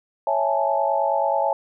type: chord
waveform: sine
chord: A major seventh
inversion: first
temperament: equal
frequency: 554.4 / 659.3 / 830.6 / 880 Hz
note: C#5 / E5 / G#5 / A5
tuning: 0 / 0 / 0 / 0 cents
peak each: -24 dBFS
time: 0.27-1.53 s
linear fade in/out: 2 ms
effects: none